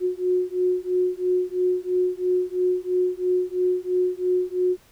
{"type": "beating tone pair", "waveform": "sine", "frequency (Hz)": [362.3, 365.3], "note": ["F#4", "F#4"], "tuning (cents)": [-36, -22], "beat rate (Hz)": 3, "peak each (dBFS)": -23, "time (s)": [0, 4.77], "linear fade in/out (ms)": 50, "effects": ["pink hiss -56 dBFS RMS until 4.91 s"]}